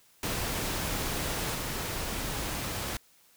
pink noise with level steps, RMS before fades -32 / -34 dBFS, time 0.23-2.97 s, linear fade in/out 2 ms, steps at 1.55 s, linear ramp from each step 5 ms, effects white hiss -62 dBFS RMS until 3.36 s

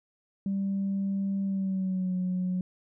sine tone with pitch glide, 196 to 182.87 Hz, G3 to F#3, 0 to -20 cents, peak -25 dBFS, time 0.46-2.61 s, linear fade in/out 2 ms, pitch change -120 cents, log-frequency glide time 1.43-2.15 s, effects tanh soft clip ceiling -23 dBFS

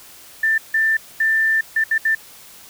sine tone bursts at uneven times, 1780 Hz, A6, 20 cents sharp, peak -14 dBFS, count 6, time 0.43-0.58 / 0.74-0.97 / 1.2-1.61 / 1.76-1.84 / 1.91-1.98 / 2.05-2.15 s, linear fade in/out 5 ms, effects white hiss -43 dBFS RMS until 2.69 s

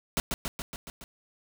pink noise with echo, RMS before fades -27 dBFS, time 0.17-0.2 s, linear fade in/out 0 ms, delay 140 ms, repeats 6, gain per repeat -3 dB, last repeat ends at 1.04 s, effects none

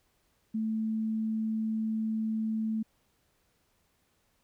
sine tone, 220 Hz, A3, in tune, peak -28 dBFS, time 0.54-2.83 s, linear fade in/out 10 ms, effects pink hiss -72 dBFS RMS until 4.43 s

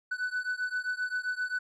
triangle beating tone pair, 1491 / 1498.6 Hz, F#6 / F#6, +13 / +22 cents, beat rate 7.6 Hz, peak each -31 / -32 dBFS, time 0.11-1.59 s, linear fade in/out 10 ms, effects resampled to 22050 Hz

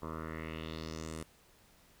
10% pulse tone with low-pass filter sweep, 79.7 Hz, D#2, 42 cents sharp, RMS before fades -42 dBFS, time 0.02-1.23 s, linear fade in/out 5 ms, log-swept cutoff 1000 to 10000 Hz, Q 3.1, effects pink hiss -64 dBFS RMS until 2 s

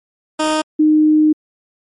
15% pulse / sine tone pair in turn, 310.1 / 307.2 Hz, D#4 / D#4, -6 / -22 cents, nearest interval unison, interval 16 cents, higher first, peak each -8 dBFS, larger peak neither, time 0.39-0.62 / 0.79-1.33 s, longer second, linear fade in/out 10 ms, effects MP3 48 kbps

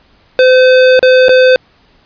square tone with dropouts, 512 Hz, C5, 38 cents flat, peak -4 dBFS, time 0.39-1.56 s, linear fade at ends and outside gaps 1 ms, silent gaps 0.993-1.028 / 1.284-1.292 s, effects pink hiss -49 dBFS RMS until 2.05 s + resampled to 11025 Hz

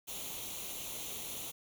white noise with comb filter, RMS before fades -42 dBFS, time 0.07-1.52 s, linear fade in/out 20 ms, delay 0.3 ms, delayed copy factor +0.7, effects none

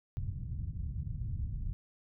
white low-pass noise, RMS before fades -37 dBFS, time 0.17-1.73 s, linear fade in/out 0 ms, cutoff 120 Hz, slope 24 dB/octave, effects none

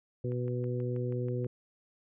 harmonic tone, 123.47 Hz, B2, in tune, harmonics 1 / 2 / 3 / 4, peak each -32 / -40 / -37 / -39 dBFS, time 0.24-1.47 s, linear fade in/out 5 ms
click train, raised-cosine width 0.5 ms, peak -38 dBFS, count 8, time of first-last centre 0.32-1.445 s, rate 6.22 Hz
effects none

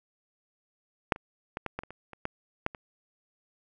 clicks, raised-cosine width 0.5 ms, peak -7 / -27 / -18 / -17 / -18 / -27 / -28 / -29 / -16 / -12 / -26 dBFS, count 11, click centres 1.122 / 1.161 / 1.571 / 1.663 / 1.79 / 1.835 / 1.906 / 2.133 / 2.254 / 2.664 / 2.748 s, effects none

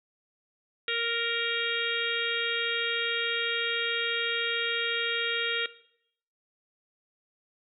harmonic tone, 466.2 Hz, A#4, in tune, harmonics 1 / 3 / 4 / 5 / 6 / 7 / 8, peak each -35 / -35 / -35 / -35 / -35 / -35 / -35 dBFS, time 0.88-5.66 s, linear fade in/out 2 ms, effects noise-tail reverb RT60 0.7 s tail -17 dB re dry

